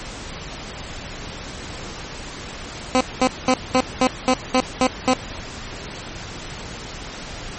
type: tone bursts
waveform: 15% pulse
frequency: 256.5 Hz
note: C4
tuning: 34 cents flat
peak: -7 dBFS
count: 9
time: 2.95-5.134 s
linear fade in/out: 0 ms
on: 56 ms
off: 210 ms
effects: pink hiss -33 dBFS RMS until 7.58 s + MP3 32 kbps